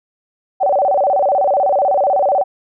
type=tone with vibrato; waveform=sine; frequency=661 Hz; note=E5; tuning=5 cents sharp; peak=-11 dBFS; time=0.6-2.44 s; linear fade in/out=20 ms; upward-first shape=square; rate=16 Hz; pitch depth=250 cents each way; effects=none